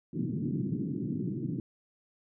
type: band-pass noise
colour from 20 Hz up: pink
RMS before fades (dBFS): -33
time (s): 0.13-1.6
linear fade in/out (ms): 2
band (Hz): 120 to 340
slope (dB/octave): 48
effects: none